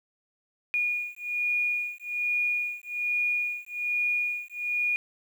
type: beating tone pair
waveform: sine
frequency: 2441 / 2442.2 Hz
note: D#7 / D#7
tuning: -34 / -33 cents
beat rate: 1.2 Hz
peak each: -29 dBFS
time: 0.74-4.96 s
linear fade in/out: 0 ms
effects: 9-bit